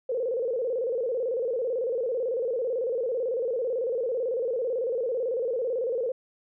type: tone with vibrato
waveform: sine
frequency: 487.4 Hz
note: B4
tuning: 23 cents flat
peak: -25 dBFS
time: 0.09-6.12 s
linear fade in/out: 5 ms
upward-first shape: square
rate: 18 Hz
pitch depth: 110 cents each way
effects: none